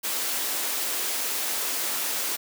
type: high-pass noise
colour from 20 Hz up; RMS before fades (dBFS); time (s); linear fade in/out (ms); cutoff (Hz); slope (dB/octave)
white; -28; 0.03-2.37; 20; 250; 24
effects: none